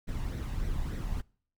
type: noise with flanger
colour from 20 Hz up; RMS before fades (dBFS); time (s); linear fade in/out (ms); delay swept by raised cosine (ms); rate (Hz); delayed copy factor
brown; -33; 0.07-1.22; 20; 0.5 to 1.11; 3.4; +0.5
effects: noise-tail reverb RT60 0.5 s tail -25 dB re dry